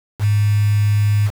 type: tone with quantisation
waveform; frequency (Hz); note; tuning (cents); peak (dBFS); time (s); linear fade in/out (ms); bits
sine; 103.83; G#2; 0; -12; 0.19-1.31; 50; 5
effects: none